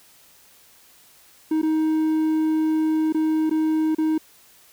triangle tone with dropouts, 314.2 Hz, D#4, 17 cents sharp, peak -16 dBFS, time 1.51-4.18 s, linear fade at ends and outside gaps 5 ms, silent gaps 1.617-1.629 / 3.125-3.145 / 3.497-3.51 / 3.949-3.983 s, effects white hiss -53 dBFS RMS until 4.72 s

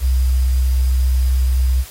sine tone with sample-and-hold, 64 Hz, C2, 38 cents flat, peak -12 dBFS, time 0-1.85 s, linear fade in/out 50 ms, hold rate 4900 Hz, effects white hiss -38 dBFS RMS until 1.9 s + AAC 48 kbps

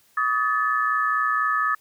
sine tone cluster, 1141 / 1265 / 1739 Hz, C#6 / D#6 / A6, +50 / +28 / -21 cents, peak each -28 / -22 / -24 dBFS, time 0.17-1.75 s, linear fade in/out 5 ms, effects white hiss -60 dBFS RMS until 1.8 s

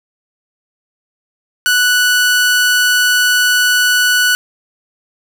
sawtooth tone, 1480 Hz, F#6, in tune, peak -6 dBFS, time 1.66-4.35 s, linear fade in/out 0 ms, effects none

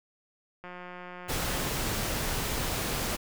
click train, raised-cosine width 0.5 ms, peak -28 dBFS, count 187, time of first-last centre 0.64-1.679 s, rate 179 Hz
pink noise, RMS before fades -31 dBFS, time 1.28-3.17 s, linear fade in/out 20 ms
effects none

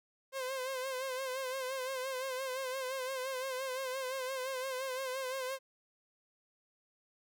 sawtooth tone with vibrato, 522 Hz, C5, 4 cents flat, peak -32 dBFS, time 0.32-5.59 s, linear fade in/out 50 ms, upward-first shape sine, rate 5.8 Hz, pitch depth 59 cents each way, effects none

